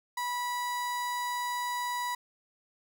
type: tone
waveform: 35% pulse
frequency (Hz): 978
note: B5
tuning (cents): -17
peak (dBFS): -29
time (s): 0.17-2.15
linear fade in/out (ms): 5
effects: none